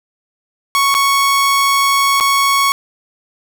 sawtooth tone with dropouts, 1108.7 Hz, C#6, in tune, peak -7 dBFS, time 0.75-2.72 s, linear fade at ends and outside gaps 0 ms, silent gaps 0.942-0.949 / 2.2-2.208 s, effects none

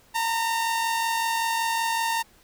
sawtooth tone pair together, 912 / 957.3 Hz, A#5 / A#5, -38 / +46 cents, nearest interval minor second, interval 84 cents, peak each -20 / -29 dBFS, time 0.14-2.23 s, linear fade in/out 20 ms, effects pink hiss -57 dBFS RMS until 2.43 s

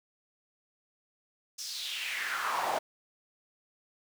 brown noise with high-pass filter sweep, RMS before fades -34 dBFS, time 1.58-2.79 s, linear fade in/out 10 ms, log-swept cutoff 5800 to 670 Hz, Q 3.7, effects none

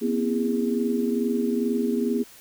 sine tone cluster, 239.8 / 262.1 / 330.5 / 408.9 Hz, A#3 / C4 / E4 / G#4, +49 / +3 / +5 / -27 cents, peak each -24 / -29 / -31 / -27 dBFS, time 0.01-2.24 s, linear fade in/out 20 ms, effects white hiss -49 dBFS RMS until 2.4 s

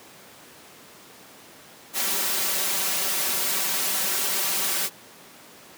white noise with comb filter, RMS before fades -25 dBFS, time 1.93-4.9 s, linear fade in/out 50 ms, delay 5.2 ms, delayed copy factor +0.95, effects pink hiss -47 dBFS RMS until 5.77 s + high-pass 200 Hz 12 dB/octave

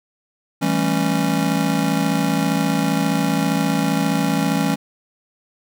square chord, A dominant seventh, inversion second, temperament just, 165 / 198 / 220 / 275 Hz, E3 / G3 / A3 / C#4, +2 / +18 / 0 / -14 cents, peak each -23 / -24 / -26 / -22 dBFS, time 0.61-4.76 s, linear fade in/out 20 ms, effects none

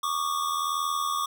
square tone pair together, 1120.7 / 1202 Hz, C#6 / D6, +19 / +40 cents, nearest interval minor second, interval 121 cents, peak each -29 / -30 dBFS, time 0.03-1.26 s, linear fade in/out 5 ms, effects none

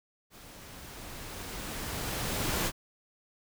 pink noise with level ramp, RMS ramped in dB -51 to -29 dBFS, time 0.3-2.72 s, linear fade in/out 50 ms, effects none

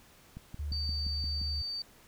click train, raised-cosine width 5 ms, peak -30 dBFS, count 7, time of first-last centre 0.37-1.415 s, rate 5.74 Hz
sine tone with pitch glide, 73.6 to 73.18 Hz, D2 to D2, +4 to -6 cents, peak -33 dBFS, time 0.59-1.62 s, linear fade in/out 5 ms, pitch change -10 cents, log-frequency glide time 0.98-1.26 s
sine tone, 4601 Hz, D8, 36 cents flat, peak -34 dBFS, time 0.72-1.82 s, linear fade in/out 2 ms
effects pink hiss -59 dBFS RMS until 2.07 s

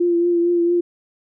sine tone with vibrato, 345.4 Hz, F4, 19 cents flat, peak -14 dBFS, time 0-0.81 s, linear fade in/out 10 ms, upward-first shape triangle, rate 4.4 Hz, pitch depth 30 cents each way, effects none

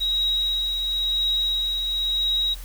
sine tone with tremolo, 3821 Hz, A#7, 42 cents sharp, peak -19 dBFS, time 0-2.55 s, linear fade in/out 20 ms, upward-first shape triangle, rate 0.96 Hz, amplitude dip 40%, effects added 42 Hz sine -34 dBFS peak until 2.64 s + white hiss -45 dBFS RMS until 2.64 s

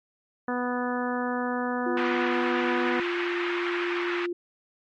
harmonic tone, 246.9 Hz, B3, in tune, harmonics 1 / 2 / 3 / 4 / 5 / 6 / 7, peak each -29 / -32 / -34 / -35 / -36 / -37 / -37 dBFS, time 0.48-3 s, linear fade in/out 2 ms
sine tone, 349.2 Hz, F4, in tune, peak -27 dBFS, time 1.86-4.33 s, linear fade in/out 5 ms
white band-pass noise, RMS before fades -32 dBFS, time 1.97-4.26 s, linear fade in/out 2 ms, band 970 to 2400 Hz, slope 24 dB/octave
effects MP3 48 kbps

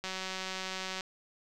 click train, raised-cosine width 0.2 ms, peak -20 dBFS, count 183, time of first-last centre 0.04-1.008 s, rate 188 Hz, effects none

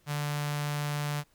sawtooth tone with notch filter, 146.83 Hz, D3, in tune, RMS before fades -32 dBFS, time 0.06-1.24 s, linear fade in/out 50 ms, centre 340 Hz, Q 0.65, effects pink hiss -67 dBFS RMS until 1.34 s

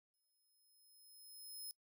10% pulse tone with exponential growth, 5150 Hz, E8, 41 cents flat, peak -39 dBFS, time 0.14-1.71 s, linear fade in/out 0 ms, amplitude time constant 340 ms, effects noise-tail reverb RT60 0.1 s tail -22 dB re dry

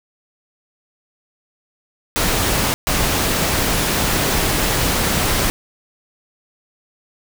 pink noise bursts at uneven times, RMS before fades -18 dBFS, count 2, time 2.16-2.74 / 2.87-5.5 s, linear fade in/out 0 ms, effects none

